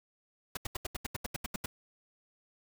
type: noise bursts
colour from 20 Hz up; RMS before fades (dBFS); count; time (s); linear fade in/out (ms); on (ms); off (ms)
pink; -36; 12; 0.55-1.66; 5; 21; 78
effects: none